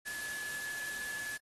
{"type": "tone in noise", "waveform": "sine", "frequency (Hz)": 1715, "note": "A6", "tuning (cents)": -45, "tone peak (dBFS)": -39, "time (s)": [0.05, 1.38], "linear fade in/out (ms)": 20, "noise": "white", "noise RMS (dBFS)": -44, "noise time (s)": [0.05, 1.38], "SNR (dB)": 2, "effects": ["AAC 32 kbps"]}